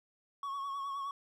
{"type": "tone with vibrato", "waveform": "triangle", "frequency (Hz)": 1108.7, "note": "C#6", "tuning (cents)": 0, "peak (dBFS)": -34, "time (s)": [0.43, 1.11], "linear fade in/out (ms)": 2, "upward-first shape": "triangle", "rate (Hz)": 9.6, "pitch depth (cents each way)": 45, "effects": []}